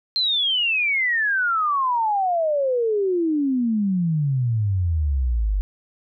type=exponential sweep; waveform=sine; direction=down; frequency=4186 to 47 Hz; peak=-18 dBFS; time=0.16-5.61 s; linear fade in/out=0 ms; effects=none